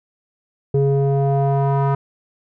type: tone with low-pass filter sweep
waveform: square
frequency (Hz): 138.59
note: C#3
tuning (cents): 0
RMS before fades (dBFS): -17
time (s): 0.74-1.95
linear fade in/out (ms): 5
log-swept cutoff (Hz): 420 to 1100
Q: 2.9
effects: none